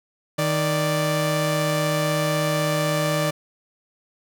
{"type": "tone pair together", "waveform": "sawtooth", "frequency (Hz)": [155.83, 587.3], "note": ["D#3", "D5"], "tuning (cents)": [3, 0], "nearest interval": "octave + major seventh", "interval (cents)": 2297, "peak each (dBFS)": -19, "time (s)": [0.38, 3.31], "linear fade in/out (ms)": 10, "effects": []}